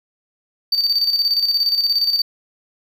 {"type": "tone with tremolo", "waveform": "triangle", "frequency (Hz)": 4600, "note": "D8", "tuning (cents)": -37, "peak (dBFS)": -12, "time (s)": [0.72, 2.22], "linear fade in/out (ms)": 5, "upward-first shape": "square", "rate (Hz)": 17, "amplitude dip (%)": 55, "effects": []}